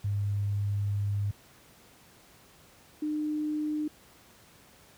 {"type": "tone pair in turn", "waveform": "sine", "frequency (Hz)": [101.5, 303], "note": ["G#2", "D#4"], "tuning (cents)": [-39, -46], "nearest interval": "octave + perfect fifth", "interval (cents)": 1893, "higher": "second", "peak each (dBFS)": [-26, -28], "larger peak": "first", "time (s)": [[0.04, 1.31], [3.02, 3.88]], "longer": "first", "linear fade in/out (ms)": 5, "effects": ["pink hiss -57 dBFS RMS until 4.97 s", "high-pass 60 Hz 12 dB/octave"]}